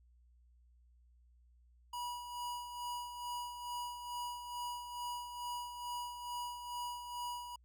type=tone with tremolo; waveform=square; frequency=970 Hz; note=B5; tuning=31 cents flat; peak=-39 dBFS; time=1.93-7.56 s; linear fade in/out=5 ms; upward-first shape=sine; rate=2.3 Hz; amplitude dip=55%; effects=added 60 Hz sine -63 dBFS peak until 7.64 s